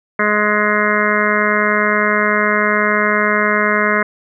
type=harmonic tone; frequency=209.8 Hz; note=G#3; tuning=18 cents sharp; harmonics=1 / 2 / 3 / 5 / 6 / 7 / 8 / 9 / 10; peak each=-21 / -21 / -21 / -21 / -21 / -21 / -21 / -21 / -21 dBFS; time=0.19-4.03 s; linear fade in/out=5 ms; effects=none